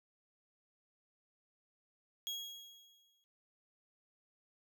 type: tone with exponential decay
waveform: 35% pulse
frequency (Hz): 3302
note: G#7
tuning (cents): -11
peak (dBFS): -35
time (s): 2.27-3.24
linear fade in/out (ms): 0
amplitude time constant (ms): 210
effects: none